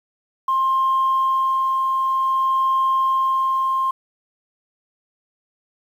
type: tone with tremolo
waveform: sine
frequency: 1059 Hz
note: C6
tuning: 21 cents sharp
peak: -14 dBFS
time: 0.48-3.91 s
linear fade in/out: 5 ms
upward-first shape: sine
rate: 0.53 Hz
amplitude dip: 25%
effects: tanh soft clip ceiling -12 dBFS + 8-bit